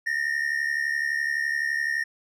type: tone pair together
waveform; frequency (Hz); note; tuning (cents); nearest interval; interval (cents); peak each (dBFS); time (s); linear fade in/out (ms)
triangle; 1800 / 1871.8; A6 / A#6; +39 / +7; minor second; 68; -25; 0.06-2.04; 10
effects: none